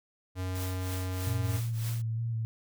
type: tone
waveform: square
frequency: 92.5 Hz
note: F#2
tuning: in tune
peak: -32 dBFS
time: 0.35-1.61 s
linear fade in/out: 50 ms
type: noise with tremolo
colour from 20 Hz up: white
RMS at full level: -41 dBFS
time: 0.55-2.02 s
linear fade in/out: 5 ms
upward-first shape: triangle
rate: 3.2 Hz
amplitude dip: 90%
type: tone with vibrato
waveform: sine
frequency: 114.1 Hz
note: A#2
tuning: 37 cents flat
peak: -29 dBFS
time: 1.27-2.45 s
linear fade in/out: 0 ms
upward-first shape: square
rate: 3.3 Hz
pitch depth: 24 cents each way
effects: none